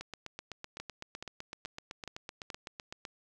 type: two click trains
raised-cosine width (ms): 0.2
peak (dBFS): -24 / -23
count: 25 / 5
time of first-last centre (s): 0.01-3.052 / 0.8-2.502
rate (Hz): 7.89 / 2.35
effects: none